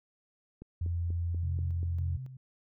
click train, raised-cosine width 3 ms, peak -32 dBFS, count 6, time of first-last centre 0.62-1.831 s, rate 4.13 Hz
sine tone, 85.6 Hz, F2, 34 cents flat, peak -29 dBFS, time 0.81-2.17 s, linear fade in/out 5 ms
sine tone with tremolo, 130 Hz, C3, 11 cents flat, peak -37 dBFS, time 1.43-2.37 s, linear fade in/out 5 ms, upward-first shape square, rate 1.8 Hz, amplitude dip 55%
effects none

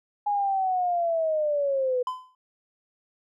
sine linear sweep, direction down, 830.6 to 491.2 Hz, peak -22 dBFS, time 0.26-2.03 s, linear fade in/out 10 ms
triangle tone with exponential decay, 1018 Hz, C6, 48 cents flat, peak -22 dBFS, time 2.07-2.35 s, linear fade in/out 2 ms, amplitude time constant 60 ms
effects none

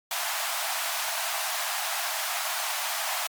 pink high-pass noise, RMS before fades -30 dBFS, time 0.11-3.27 s, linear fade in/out 2 ms, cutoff 630 Hz, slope 96 dB/octave, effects Opus 48 kbps

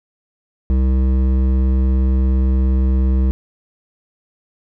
triangle tone with hard clipping, 64.9 Hz, C2, 13 cents flat, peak -14 dBFS, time 0.7-3.31 s, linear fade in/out 0 ms, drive 15 dB, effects none

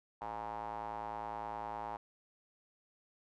square tone with band-pass filter, 54.9 Hz, A1, 3 cents flat, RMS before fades -42 dBFS, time 0.21-1.97 s, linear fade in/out 5 ms, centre 870 Hz, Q 5.5, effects none

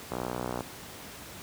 click train, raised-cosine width 1 ms, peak -18 dBFS, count 31, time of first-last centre 0.12-0.607 s, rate 61.6 Hz, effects pink hiss -44 dBFS RMS until 1.42 s + high-pass 80 Hz 12 dB/octave

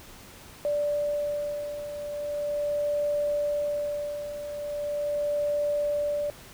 sine beating tone pair, 585 / 585.4 Hz, D5 / D5, -7 / -6 cents, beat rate 0.4 Hz, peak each -33 / -27 dBFS, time 0.65-6.3 s, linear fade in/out 0 ms, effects pink hiss -48 dBFS RMS until 6.53 s

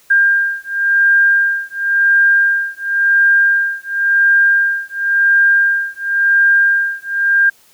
sine beating tone pair, 1600 / 1600.94 Hz, G6 / G6, +35 / +36 cents, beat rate 0.94 Hz, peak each -13 dBFS, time 0.1-7.5 s, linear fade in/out 10 ms, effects white hiss -50 dBFS RMS until 7.73 s

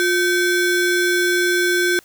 square ring-modulated tone, 948 Hz, A#5, 29 cents sharp, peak -13 dBFS, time 0-1.99 s, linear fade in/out 0 ms, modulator 593 Hz, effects white hiss -51 dBFS RMS until 2.04 s

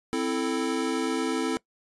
square chord, A minor, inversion first, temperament equal, 261.6 / 329.6 / 440 Hz, C4 / E4 / A4, 0 / 0 / 0 cents, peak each -30 / -30 / -31 dBFS, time 0.13-1.57 s, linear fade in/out 0 ms, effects noise-tail reverb RT60 0.1 s tail -21 dB re dry + resampled to 24000 Hz

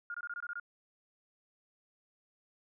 sine tone bursts, 1419 Hz, F6, 27 cents sharp, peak -37 dBFS, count 8, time 0.1-0.598 s, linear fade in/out 2 ms, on 43 ms, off 22 ms, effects none

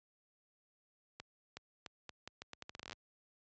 accelerating click train, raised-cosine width 0.2 ms, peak -28 dBFS, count 18, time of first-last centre 1.2-2.93 s, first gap 370 ms, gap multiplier 0.79, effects high-pass 60 Hz 12 dB/octave + resampled to 16000 Hz

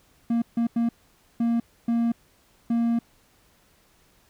triangle tone bursts at uneven times, 233.1 Hz, A#3, in tune, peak -18 dBFS, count 6, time 0.3-0.42 / 0.57-0.67 / 0.76-0.89 / 1.4-1.6 / 1.88-2.12 / 2.7-2.99 s, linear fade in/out 5 ms, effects pink hiss -61 dBFS RMS until 4.29 s

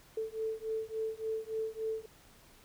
sine beating tone pair, 440.1 / 443.6 Hz, A4 / A4, 0 / +14 cents, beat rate 3.5 Hz, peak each -37 / -37 dBFS, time 0.17-2.06 s, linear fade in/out 5 ms, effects pink hiss -60 dBFS RMS until 2.64 s

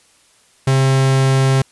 45% pulse tone, 133.6 Hz, C3, 36 cents sharp, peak -11 dBFS, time 0.67-1.62 s, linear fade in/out 5 ms, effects white hiss -53 dBFS RMS until 1.71 s + resampled to 24000 Hz

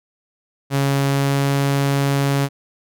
sawtooth tone with pitch glide, 138.59 to 139.47 Hz, C#3 to C#3, 0 to +11 cents, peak -12 dBFS, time 0.7-2.49 s, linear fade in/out 50 ms, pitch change +11 cents, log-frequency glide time 1.03-1.52 s, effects none

